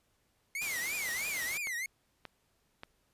45% pulse tone with vibrato, 2140 Hz, C7, 38 cents sharp, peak -34 dBFS, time 0.55-1.86 s, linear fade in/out 2 ms, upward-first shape triangle, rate 3.1 Hz, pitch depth 260 cents each way
white noise, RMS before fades -40 dBFS, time 0.61-1.58 s, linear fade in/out 10 ms
click train, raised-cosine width 0.3 ms, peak -27 dBFS, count 4, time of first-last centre 1.09-2.834 s, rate 1.72 Hz
effects pink hiss -74 dBFS RMS until 3.13 s + resampled to 32000 Hz

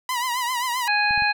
sawtooth tone with vibrato, 987.8 Hz, B5, in tune, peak -19 dBFS, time 0.09-0.88 s, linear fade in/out 2 ms, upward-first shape triangle, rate 7.6 Hz, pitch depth 98 cents each way
harmonic tone, 830.6 Hz, G#5, in tune, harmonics 1 / 2 / 3 / 5, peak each -23 / -22 / -23 / -27 dBFS, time 0.87-1.33 s, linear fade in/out 20 ms
clicks, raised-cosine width 5 ms, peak -26 dBFS, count 3, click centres 1.109 / 1.177 / 1.222 s
effects none

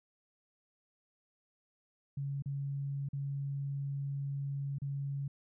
sine tone with dropouts, 139.6 Hz, C#3, 13 cents sharp, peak -34 dBFS, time 2.17-5.28 s, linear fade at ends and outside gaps 5 ms, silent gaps 2.423-2.458 / 3.088-3.131 / 4.785-4.818 s, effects none

